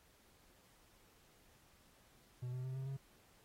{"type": "tone with pitch steps", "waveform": "triangle", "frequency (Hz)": [124.3, 127.13, 130.03, 132.99, 136.02], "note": ["B2", "C3", "C3", "C3", "C#3"], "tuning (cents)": [12, -49, -10, 29, -32], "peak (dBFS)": -38, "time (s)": [2.42, 2.97], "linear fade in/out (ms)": 10, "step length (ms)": 110, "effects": ["pink hiss -69 dBFS RMS until 3.44 s", "AAC 48 kbps"]}